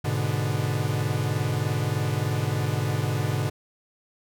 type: chord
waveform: 45% pulse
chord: G# diminished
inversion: none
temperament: equal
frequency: 103.83 / 123.47 / 146.83 Hz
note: G#2 / B2 / D3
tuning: 0 / 0 / 0 cents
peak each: -28 dBFS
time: 0.04-3.5 s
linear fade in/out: 10 ms
effects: none